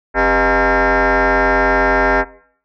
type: tone with frequency modulation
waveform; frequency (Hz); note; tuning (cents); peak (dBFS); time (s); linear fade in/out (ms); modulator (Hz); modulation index
sine; 489.5; B4; -15; -9; 0.14-2.25; 50; 222; 6.2
effects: noise-tail reverb RT60 0.6 s tail -20 dB re dry + tanh soft clip ceiling -8 dBFS